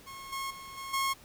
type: tone with level steps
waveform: sawtooth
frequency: 1085 Hz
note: C#6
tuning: 37 cents flat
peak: -39 / -30 / -40 / -35 / -24 dBFS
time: 0.06-1.14 s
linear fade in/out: 20 ms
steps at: 0.32 / 0.5 / 0.77 / 0.93 s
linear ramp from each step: 10 ms
effects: pink hiss -55 dBFS RMS until 1.24 s